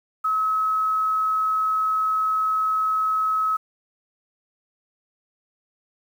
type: tone with quantisation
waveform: sine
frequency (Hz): 1285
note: E6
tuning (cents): -45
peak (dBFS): -19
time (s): 0.24-3.57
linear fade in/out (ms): 10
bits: 8
effects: none